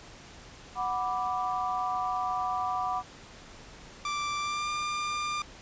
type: chord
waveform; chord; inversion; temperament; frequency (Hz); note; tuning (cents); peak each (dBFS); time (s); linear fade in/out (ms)
sine; B minor; second; equal; 740 / 987.8 / 1174.7; F#5 / B5 / D6; 0 / 0 / 0; -31 / -34 / -32; 0.75-3.03; 50
type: tone with pitch glide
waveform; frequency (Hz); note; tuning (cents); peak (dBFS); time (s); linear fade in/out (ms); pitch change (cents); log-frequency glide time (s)
sawtooth; 1174.7 to 1196.6; D6 to D6; 0 to +32; -26; 4.05-5.42; 2; +32; 4.39-4.7
effects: pink hiss -49 dBFS RMS until 5.61 s + resampled to 16000 Hz